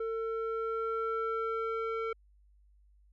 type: tone with low-pass filter sweep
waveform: square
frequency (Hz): 450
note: A4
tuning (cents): +39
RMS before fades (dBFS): -34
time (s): 0-2.13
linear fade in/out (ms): 5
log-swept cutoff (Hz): 1000 to 1800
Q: 3.2
effects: added 50 Hz sine -60 dBFS peak until 3.12 s